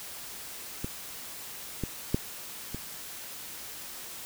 clicks, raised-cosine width 3 ms, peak -19 / -17 / -11 / -22 dBFS, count 4, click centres 0.845 / 1.837 / 2.145 / 2.746 s, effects white hiss -42 dBFS RMS until 4.25 s

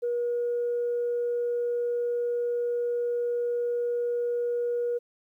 sine tone, 479.7 Hz, A#4, 50 cents sharp, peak -24 dBFS, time 0.02-4.99 s, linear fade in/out 20 ms, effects tanh soft clip ceiling -21 dBFS + 11-bit

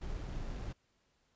brown noise with sample-and-hold, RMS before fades -40 dBFS, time 0.01-0.73 s, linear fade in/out 10 ms, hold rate 6300 Hz, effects pink hiss -75 dBFS RMS until 1.35 s + resampled to 16000 Hz

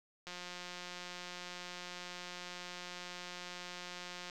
click train, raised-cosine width 0.2 ms, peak -28 dBFS, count 718, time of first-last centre 0.27-4.298 s, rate 178 Hz, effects none

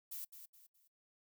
violet noise with echo, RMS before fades -45 dBFS, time 0.11-0.25 s, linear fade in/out 10 ms, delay 210 ms, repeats 3, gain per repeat -9 dB, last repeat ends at 0.88 s, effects noise-tail reverb RT60 0.1 s tail -23 dB re dry

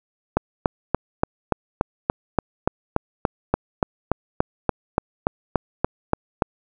click train, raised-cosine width 1 ms, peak -3 dBFS, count 22, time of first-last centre 0.37-6.422 s, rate 3.47 Hz, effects none

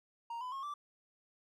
triangle tone with pitch steps, 932.3 / 1005 / 1083.4 / 1167.9 Hz, A#5 / B5 / C#6 / D6, 0 / +30 / -40 / -10 cents, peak -37 dBFS, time 0.3-0.74 s, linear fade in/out 5 ms, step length 110 ms, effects none

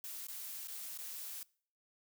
blue noise with dropouts, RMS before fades -45 dBFS, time 0.04-1.43 s, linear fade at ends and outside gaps 1 ms, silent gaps 0.269-0.284 / 0.673-0.683 / 0.976-0.988 s, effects noise-tail reverb RT60 0.5 s tail -23 dB re dry

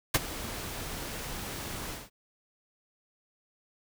pink noise with ADSR envelope, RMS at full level -20 dBFS, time 0.14-2.1 s, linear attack 8 ms, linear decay 32 ms, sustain -18 dB, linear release 190 ms, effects none

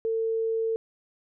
sine tone, 450 Hz, A4, 39 cents sharp, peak -24 dBFS, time 0.05-0.76 s, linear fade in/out 0 ms, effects none

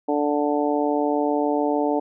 harmonic tone, 146.83 Hz, D3, in tune, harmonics 2 / 3 / 4 / 5 / 6, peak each -23 / -25 / -26 / -27 / -28 dBFS, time 0.08-2 s, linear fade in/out 10 ms, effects none

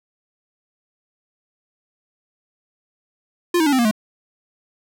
square tone with pitch steps, 349.9 / 317.2 / 287.5 / 260.6 / 236.2 / 214.1 Hz, F4 / D#4 / D4 / C4 / A#3 / A3, +3 / +33 / -37 / -7 / +23 / -47 cents, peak -15 dBFS, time 3.54-3.912 s, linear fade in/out 5 ms, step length 62 ms, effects none

